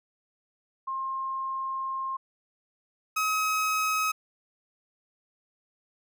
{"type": "tone pair in turn", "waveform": ["sine", "30% pulse"], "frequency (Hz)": [1064, 1273], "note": ["C6", "D#6"], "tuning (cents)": [29, 39], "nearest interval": "minor third", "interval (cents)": 310, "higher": "second", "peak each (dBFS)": [-29, -22], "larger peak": "second", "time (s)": [[0.87, 2.17], [3.16, 4.12]], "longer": "first", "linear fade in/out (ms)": 10, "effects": []}